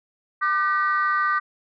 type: tone cluster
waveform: sine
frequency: 1194 / 1520 / 1920 Hz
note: D6 / F#6 / B6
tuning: +28 / +46 / -49 cents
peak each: -20 / -24 / -27 dBFS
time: 0.41-1.4 s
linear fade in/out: 20 ms
effects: tanh soft clip ceiling -12 dBFS